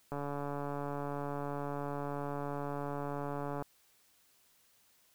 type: click train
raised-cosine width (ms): 1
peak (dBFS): -25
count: 502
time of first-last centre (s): 0.12-3.623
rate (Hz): 143
effects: white hiss -68 dBFS RMS until 5.14 s